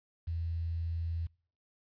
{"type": "tone with quantisation", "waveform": "sine", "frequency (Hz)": 83.3, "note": "E2", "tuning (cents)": 19, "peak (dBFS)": -32, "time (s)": [0.27, 1.27], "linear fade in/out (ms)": 10, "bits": 10, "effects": ["noise-tail reverb RT60 0.5 s tail -26 dB re dry", "resampled to 11025 Hz"]}